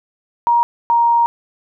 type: tone pair in turn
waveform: sine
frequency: 945 / 937.9 Hz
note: A#5 / A#5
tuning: +23 / +10 cents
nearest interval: unison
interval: 13 cents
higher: first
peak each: -10 dBFS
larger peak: neither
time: 0.47-0.63 / 0.9-1.26 s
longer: second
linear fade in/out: 0 ms
effects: none